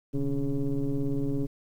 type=tone with frequency modulation; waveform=sine; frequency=144.8 Hz; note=D3; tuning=24 cents flat; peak=-24 dBFS; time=0.13-1.47 s; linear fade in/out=20 ms; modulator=136 Hz; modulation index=1.7; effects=tanh soft clip ceiling -20 dBFS + 10-bit